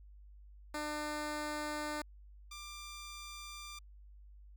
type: tone pair in turn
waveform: 10% pulse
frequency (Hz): 300 / 1187.2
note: D4 / D6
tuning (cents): +37 / +18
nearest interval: 2 octaves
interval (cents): 2381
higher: second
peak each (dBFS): -29 / -38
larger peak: first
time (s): 0.74-2.02 / 2.51-3.79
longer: neither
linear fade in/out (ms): 5
effects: added 50 Hz sine -53 dBFS peak until 4.56 s